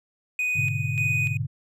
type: tone with tremolo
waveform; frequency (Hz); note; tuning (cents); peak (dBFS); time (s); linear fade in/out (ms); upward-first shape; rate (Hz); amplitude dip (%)
triangle; 2489; D#7; 0; -21; 0.39-1.37; 2; square; 1.7; 60
type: chord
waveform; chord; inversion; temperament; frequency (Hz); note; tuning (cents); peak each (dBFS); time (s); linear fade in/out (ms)
sine; G# diminished; none; equal; 103.83 / 123.47 / 146.83; G#2 / B2 / D3; 0 / 0 / 0; -29; 0.55-1.47; 20
effects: none